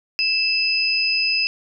sine tone pair together, 2637 / 5031 Hz, E7 / D#8, 0 / +18 cents, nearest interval major seventh, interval 1118 cents, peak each -20 dBFS, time 0.19-1.47 s, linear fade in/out 0 ms, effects none

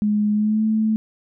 sine tone with pitch glide, 209.4 to 218.3 Hz, G#3 to A3, +15 to -13 cents, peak -16 dBFS, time 0.02-0.96 s, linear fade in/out 0 ms, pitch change +72 cents, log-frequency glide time 0.33-0.64 s, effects none

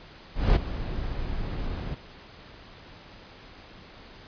brown noise with ADSR envelope, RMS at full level -17 dBFS, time 0.34-1.95 s, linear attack 220 ms, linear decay 13 ms, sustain -14 dB, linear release 10 ms, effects pink hiss -48 dBFS RMS until 4.27 s + resampled to 11025 Hz

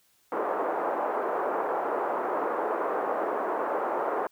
pink band-pass noise, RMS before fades -29 dBFS, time 0.32-4.27 s, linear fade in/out 2 ms, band 390 to 1200 Hz, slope 24 dB/octave, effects white hiss -66 dBFS RMS until 4.31 s

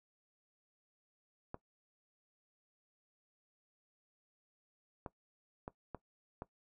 clicks, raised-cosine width 1 ms, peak -28 dBFS, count 5, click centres 1.544 / 5.062 / 5.679 / 5.947 / 6.421 s, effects noise-tail reverb RT60 0.1 s tail -18 dB re dry

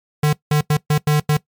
square tone bursts at uneven times, 150.1 Hz, D3, 38 cents sharp, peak -13 dBFS, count 6, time 0.23-0.33 / 0.51-0.61 / 0.7-0.77 / 0.9-0.98 / 1.07-1.2 / 1.29-1.37 s, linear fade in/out 5 ms, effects noise-tail reverb RT60 0.1 s tail -19 dB re dry + MP3 96 kbps

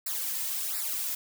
blue noise with flanger, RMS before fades -32 dBFS, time 0.06-1.15 s, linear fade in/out 5 ms, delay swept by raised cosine 0.31 to 2.61 ms, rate 1.4 Hz, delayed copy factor -0.9, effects none

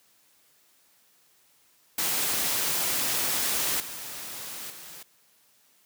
white noise with level steps, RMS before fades -27 / -38 / -44 dBFS, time 1.98-5.03 s, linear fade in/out 5 ms, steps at 3.8 / 4.7 s, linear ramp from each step 2 ms, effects white hiss -63 dBFS RMS until 5.85 s + high-pass 100 Hz 12 dB/octave

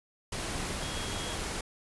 sine tone in noise, 3294 Hz, G#7, 15 cents flat, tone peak -43 dBFS, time 0.82-1.36 s, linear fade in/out 5 ms, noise pink, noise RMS -35 dBFS, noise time 0.32-1.61 s, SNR -11 dB, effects resampled to 24000 Hz

